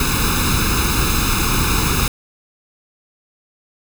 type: noise with comb filter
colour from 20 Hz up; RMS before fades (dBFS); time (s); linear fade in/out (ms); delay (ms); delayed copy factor
pink; -17; 0-2.08; 2; 0.78; +0.85
effects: none